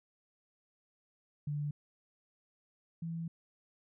sine tone pair in turn, 146.83 / 165.78 Hz, D3 / E3, 0 / +10 cents, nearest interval major second, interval 210 cents, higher second, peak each -33 / -36 dBFS, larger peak first, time 1.47-1.71 / 3.02-3.28 s, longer second, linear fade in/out 5 ms, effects none

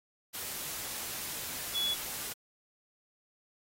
sine tone in noise, 3396 Hz, G#7, 38 cents sharp, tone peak -29 dBFS, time 1.74-1.95 s, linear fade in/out 20 ms, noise white, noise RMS -39 dBFS, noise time 0.33-2.34 s, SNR +7 dB, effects AAC 48 kbps

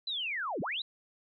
sine linear two-way sweep, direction down then up, 4068 to 130.81 to 4068 Hz, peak -32 dBFS, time 0.07-0.82 s, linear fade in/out 5 ms, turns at 0.61 s, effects none

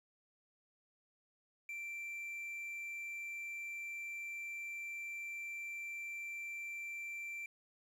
triangle tone with quantisation, 2349 Hz, D7, in tune, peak -40 dBFS, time 1.69-7.46 s, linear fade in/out 2 ms, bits 11, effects none

